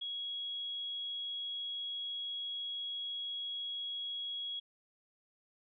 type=tone; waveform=sine; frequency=3322 Hz; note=G#7; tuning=in tune; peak=-37 dBFS; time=0.01-4.6 s; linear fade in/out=10 ms; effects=none